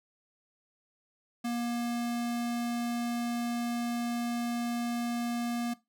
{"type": "tone", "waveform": "square", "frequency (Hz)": 237.7, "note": "A#3", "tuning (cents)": 34, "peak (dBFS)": -31, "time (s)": [1.44, 5.74], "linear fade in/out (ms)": 10, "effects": ["noise-tail reverb RT60 0.2 s tail -18 dB re dry"]}